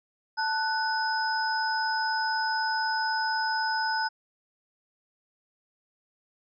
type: tone cluster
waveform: sine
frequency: 882 / 1486 / 5060 Hz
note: A5 / F#6 / D#8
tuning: +4 / +7 / +28 cents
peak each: -28 / -29 / -33 dBFS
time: 0.37-4.09 s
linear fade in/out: 20 ms
effects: none